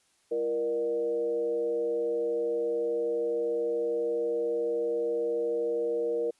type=tone with frequency modulation; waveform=sine; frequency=470.2 Hz; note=A#4; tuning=15 cents sharp; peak=-26 dBFS; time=0.31-6.31 s; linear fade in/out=10 ms; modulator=133 Hz; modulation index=0.61; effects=white hiss -68 dBFS RMS until 6.39 s + resampled to 24000 Hz